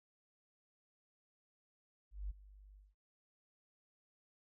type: tone with ADSR envelope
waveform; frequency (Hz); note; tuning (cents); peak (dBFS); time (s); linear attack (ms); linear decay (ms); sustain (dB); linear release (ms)
sine; 49.59; G1; +21; -37; 2.11-2.95; 190; 18; -19; 190
effects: none